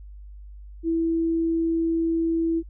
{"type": "tone", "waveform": "sine", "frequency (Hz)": 329.6, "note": "E4", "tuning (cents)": 0, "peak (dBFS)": -20, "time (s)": [0.83, 2.63], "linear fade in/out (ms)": 50, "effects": ["noise-tail reverb RT60 0.1 s tail -26 dB re dry", "added 50 Hz sine -39 dBFS peak until 2.69 s"]}